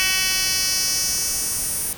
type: tone with high-pass filter sweep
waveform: 10% pulse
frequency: 376 Hz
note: F#4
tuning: 28 cents sharp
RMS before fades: -22 dBFS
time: 0-1.93 s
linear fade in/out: 0 ms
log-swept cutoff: 3000 to 10000 Hz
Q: 1.7
effects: pink hiss -37 dBFS RMS until 1.97 s